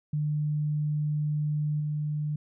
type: tone with level steps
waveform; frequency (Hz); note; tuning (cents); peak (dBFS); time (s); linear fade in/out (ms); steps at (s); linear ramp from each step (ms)
sine; 150; D3; +37; -25 / -27; 0.13-2.36; 5; 1.8; 5
effects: none